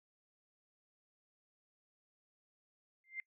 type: tone with exponential growth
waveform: sine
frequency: 2093 Hz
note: C7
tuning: in tune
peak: -36 dBFS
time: 3.04-3.2 s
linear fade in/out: 1 ms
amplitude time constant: 34 ms
effects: noise-tail reverb RT60 0.1 s tail -23 dB re dry